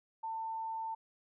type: tone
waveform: sine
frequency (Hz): 895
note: A5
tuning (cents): +29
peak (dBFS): -36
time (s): 0.23-0.95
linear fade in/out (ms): 10
effects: none